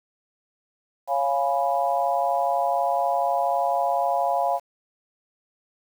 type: chord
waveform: sine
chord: C# dominant seventh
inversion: none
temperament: equal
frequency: 554.4 / 698.5 / 830.6 / 987.8 Hz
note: C#5 / E#5 / G#5 / B5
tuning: 0 / 0 / 0 / 0 cents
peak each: -27 / -23 / -26 / -29 dBFS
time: 1.07-4.6 s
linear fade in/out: 50 ms
effects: 8-bit